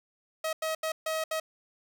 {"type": "tone bursts at uneven times", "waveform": "sawtooth", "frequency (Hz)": 636, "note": "D#5", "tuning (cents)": 38, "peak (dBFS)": -25, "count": 5, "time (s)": [[0.44, 0.53], [0.62, 0.75], [0.83, 0.92], [1.06, 1.24], [1.31, 1.4]], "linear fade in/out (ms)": 5, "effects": []}